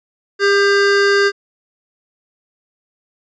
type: tone pair together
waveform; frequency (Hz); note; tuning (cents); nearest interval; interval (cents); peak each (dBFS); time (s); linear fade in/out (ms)
square; 401.4 / 1587.2; G4 / G6; +41 / +21; 2 octaves; 2380; -13 / -16; 0.39-1.32; 50
effects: resampled to 16000 Hz